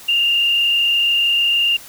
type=tone with frequency modulation; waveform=sine; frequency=2806 Hz; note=F7; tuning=8 cents sharp; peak=-13 dBFS; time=0.08-1.77 s; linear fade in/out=10 ms; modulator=33.6 Hz; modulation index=1.3; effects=white hiss -39 dBFS RMS until 1.88 s